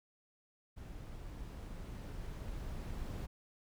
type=noise with level ramp; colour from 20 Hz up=brown; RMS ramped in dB=-48 to -41 dBFS; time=0.76-3.27 s; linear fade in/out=20 ms; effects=none